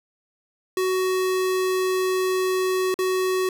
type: tone with dropouts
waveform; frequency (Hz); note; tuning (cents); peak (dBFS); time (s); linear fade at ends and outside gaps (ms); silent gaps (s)
square; 372.8; F#4; +13; -21; 0.77-3.49; 2; 2.942-2.989
effects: none